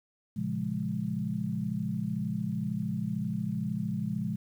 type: chord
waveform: sine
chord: Bb minor seventh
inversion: none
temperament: equal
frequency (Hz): 116.54 / 138.59 / 174.61 / 207.7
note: Bb2 / Db3 / F3 / Ab3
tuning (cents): 0 / 0 / 0 / 0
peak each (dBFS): -37 / -37 / -34 / -33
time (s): 0.36-4.36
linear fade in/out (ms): 10
effects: 10-bit